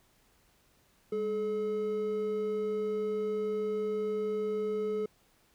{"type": "tone pair together", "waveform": "triangle", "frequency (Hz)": [201.7, 428.1], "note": ["G3", "A4"], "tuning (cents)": [50, -47], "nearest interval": "octave + minor second", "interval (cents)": 1303, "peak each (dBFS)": [-37, -28], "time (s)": [1.12, 5.06], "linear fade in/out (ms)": 5, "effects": ["pink hiss -67 dBFS RMS until 5.54 s"]}